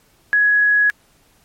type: tone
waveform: sine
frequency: 1675 Hz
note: G#6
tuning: 14 cents sharp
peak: -11 dBFS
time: 0.33-0.9 s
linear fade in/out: 0 ms
effects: pink hiss -56 dBFS RMS until 1.44 s + MP3 64 kbps